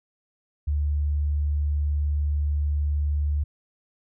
sine tone, 73.42 Hz, D2, in tune, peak -21 dBFS, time 0.67-3.44 s, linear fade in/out 10 ms, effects none

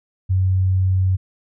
sine tone, 93.7 Hz, F#2, 22 cents sharp, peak -14 dBFS, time 0.29-1.17 s, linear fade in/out 20 ms, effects none

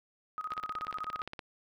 sine tone with tremolo, 1259 Hz, D#6, 20 cents sharp, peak -33 dBFS, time 0.38-1.22 s, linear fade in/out 0 ms, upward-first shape square, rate 16 Hz, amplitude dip 80%
click train, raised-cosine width 0.3 ms, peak -24 dBFS, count 16, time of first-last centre 0.52-1.392 s, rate 17.2 Hz
effects none

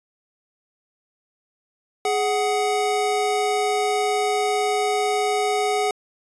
square tone pair together, 417.8 / 744.4 Hz, G#4 / F#5, +10 / +10 cents, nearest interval minor seventh, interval 1000 cents, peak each -23 dBFS, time 2.05-5.91 s, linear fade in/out 2 ms, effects resampled to 24000 Hz

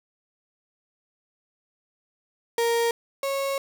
35% pulse tone pair in turn, 466.2 / 549.3 Hz, A#4 / C#5, 0 / -16 cents, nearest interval minor third, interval 284 cents, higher second, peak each -19 / -23 dBFS, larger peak first, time 2.58-2.91 / 3.23-3.58 s, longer second, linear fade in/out 2 ms, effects none

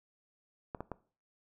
clicks, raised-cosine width 1 ms, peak -24 dBFS, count 3, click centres 0.748 / 0.806 / 0.917 s, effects noise-tail reverb RT60 0.4 s tail -19 dB re dry

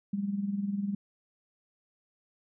sine tone with tremolo, 200.4 Hz, G3, 38 cents sharp, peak -26 dBFS, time 0.13-0.95 s, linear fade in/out 5 ms, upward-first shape sine, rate 20 Hz, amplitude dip 65%, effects none

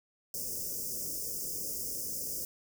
white band-stop noise, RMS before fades -37 dBFS, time 0.34-2.45 s, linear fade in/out 2 ms, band 580 to 5000 Hz, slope 96 dB/octave, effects none

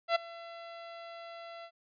sawtooth tone with ADSR envelope, 675 Hz, E5, 41 cents sharp, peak -19 dBFS, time 0.08-1.71 s, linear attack 75 ms, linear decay 11 ms, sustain -21 dB, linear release 68 ms, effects resampled to 11025 Hz

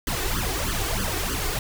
pink noise with flanger, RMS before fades -26 dBFS, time 0.07-1.59 s, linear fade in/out 2 ms, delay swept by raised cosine 0.63 to 2.73 ms, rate 3.2 Hz, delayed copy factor +0.95, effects none

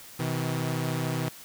sawtooth tone pair together, 126.99 / 160 Hz, B2 / D#3, +49 / +49 cents, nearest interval major third, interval 400 cents, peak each -26 dBFS, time 0.19-1.29 s, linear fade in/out 10 ms, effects white hiss -47 dBFS RMS until 1.44 s

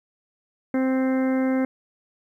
harmonic tone, 261.6 Hz, C4, in tune, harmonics 1 / 2 / 3 / 4 / 5 / 6 / 7 / 8, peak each -20 / -27 / -36 / -41 / -41 / -39 / -43 / -39 dBFS, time 0.74-1.65 s, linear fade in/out 2 ms, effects 10-bit

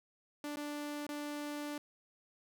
sawtooth tone with dropouts, 293.7 Hz, D4, in tune, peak -35 dBFS, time 0.44-1.78 s, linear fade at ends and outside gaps 2 ms, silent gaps 0.559-0.57 / 1.067-1.09 s, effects none

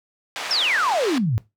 pink band-pass noise, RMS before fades -30 dBFS, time 0.36-1.18 s, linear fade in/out 0 ms, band 780 to 5100 Hz, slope 12 dB/octave
sine exponential sweep, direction down, 5588 to 98 Hz, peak -18 dBFS, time 0.51-1.38 s, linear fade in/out 0 ms
effects noise-tail reverb RT60 0.2 s tail -17 dB re dry

